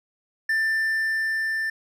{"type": "tone with level ramp", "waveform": "triangle", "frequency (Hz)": 1780, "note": "A6", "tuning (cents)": 20, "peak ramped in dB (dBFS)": [-18, -22], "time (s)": [0.49, 1.7], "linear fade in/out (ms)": 5, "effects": []}